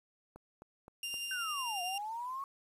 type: click train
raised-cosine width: 1 ms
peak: -37 dBFS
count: 4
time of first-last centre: 0.36-1.141 s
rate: 3.84 Hz
type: tone with tremolo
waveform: sawtooth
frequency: 2794 Hz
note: F7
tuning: in tune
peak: -33 dBFS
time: 1.03-1.98 s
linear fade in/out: 2 ms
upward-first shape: sine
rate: 11 Hz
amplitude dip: 25%
type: linear two-way sweep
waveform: sine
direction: down then up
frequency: 1561 to 698.5 to 1113 Hz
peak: -37 dBFS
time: 1.31-2.44 s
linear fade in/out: 2 ms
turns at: 1.82 s
effects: resampled to 32000 Hz + 10-bit